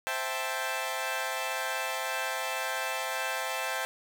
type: chord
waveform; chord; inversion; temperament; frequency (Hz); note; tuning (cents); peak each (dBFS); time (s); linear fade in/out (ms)
15% pulse; A minor seventh; first; equal; 523.3 / 659.3 / 784 / 880; C5 / E5 / G5 / A5; 0 / 0 / 0 / 0; -30; 0.07-3.85; 0
effects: none